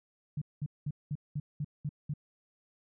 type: tone bursts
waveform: sine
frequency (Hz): 147.3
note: D3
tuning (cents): +6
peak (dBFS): -31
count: 8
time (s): 0.37-2.138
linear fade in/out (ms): 5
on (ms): 46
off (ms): 200
effects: none